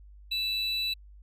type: tone pair together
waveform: triangle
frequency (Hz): 2637 / 3951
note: E7 / B7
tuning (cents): 0 / 0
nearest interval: perfect fifth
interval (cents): 700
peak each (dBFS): -33 / -27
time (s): 0.31-0.94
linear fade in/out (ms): 10
effects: added 50 Hz sine -48 dBFS peak until 1.22 s